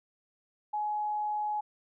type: tone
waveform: sine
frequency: 842 Hz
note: G#5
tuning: 24 cents sharp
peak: -29 dBFS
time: 0.73-1.61 s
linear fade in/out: 10 ms
effects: none